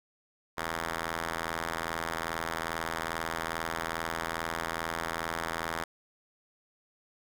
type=ring-modulated tone; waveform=5% pulse; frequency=82.41 Hz; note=E2; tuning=in tune; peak=-18 dBFS; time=0.57-5.84 s; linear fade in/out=5 ms; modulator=1020 Hz; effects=none